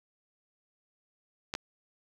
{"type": "clicks", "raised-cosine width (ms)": 0.2, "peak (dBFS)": -16, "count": 2, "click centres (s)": [1.539, 1.551], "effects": []}